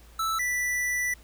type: tone pair in turn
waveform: square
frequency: 1317 / 1973.3 Hz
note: E6 / B6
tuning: -2 / -2 cents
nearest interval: perfect fifth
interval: 700 cents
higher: second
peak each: -26 dBFS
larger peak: neither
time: 0.19-0.39 / 0.39-1.14 s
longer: second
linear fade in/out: 5 ms
effects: added 57 Hz sine -49 dBFS peak until 1.23 s + pink hiss -56 dBFS RMS until 1.23 s